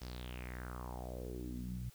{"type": "tone with low-pass filter sweep", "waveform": "sawtooth", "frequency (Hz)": 61.74, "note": "B1", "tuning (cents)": 0, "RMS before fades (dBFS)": -44, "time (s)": [0.01, 1.9], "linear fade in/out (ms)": 10, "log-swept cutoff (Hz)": [5400, 130], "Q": 4.7, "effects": ["white hiss -63 dBFS RMS until 1.94 s"]}